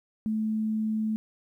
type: tone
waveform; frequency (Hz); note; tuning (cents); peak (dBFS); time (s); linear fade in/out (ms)
sine; 217.6; A3; -19; -25; 0.26-1.16; 0
effects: 11-bit